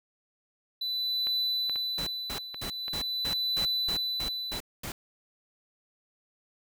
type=tone with tremolo; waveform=triangle; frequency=3990 Hz; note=B7; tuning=17 cents sharp; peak=-24 dBFS; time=0.81-4.59 s; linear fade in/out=5 ms; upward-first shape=triangle; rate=0.44 Hz; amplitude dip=80%
type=clicks; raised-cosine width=0.3 ms; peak=-24 dBFS; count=6; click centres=1.27 / 1.696 / 1.759 / 2.544 / 2.882 / 3.31 s
type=noise bursts; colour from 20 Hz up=pink; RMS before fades=-37 dBFS; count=10; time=1.98-4.92 s; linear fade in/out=2 ms; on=87 ms; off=230 ms
effects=none